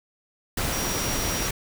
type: tone in noise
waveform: sine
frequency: 5690 Hz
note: F8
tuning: 31 cents sharp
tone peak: -32 dBFS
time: 0.72-1.48 s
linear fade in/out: 5 ms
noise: pink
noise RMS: -27 dBFS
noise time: 0.57-1.51 s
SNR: -8 dB
effects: none